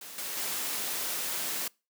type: noise with level steps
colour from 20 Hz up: white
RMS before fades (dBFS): -44 / -36 / -33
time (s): 0.01-1.68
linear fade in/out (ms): 5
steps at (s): 0.18 / 0.37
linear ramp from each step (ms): 2
effects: noise-tail reverb RT60 0.3 s tail -26 dB re dry + high-pass 200 Hz 12 dB/octave